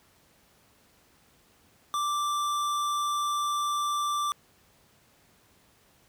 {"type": "tone with hard clipping", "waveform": "sine", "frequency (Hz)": 1174.7, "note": "D6", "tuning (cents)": 0, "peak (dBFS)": -28, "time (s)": [1.94, 4.32], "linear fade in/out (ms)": 0, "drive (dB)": 16, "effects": ["pink hiss -62 dBFS RMS until 6.08 s", "high-pass 60 Hz 12 dB/octave"]}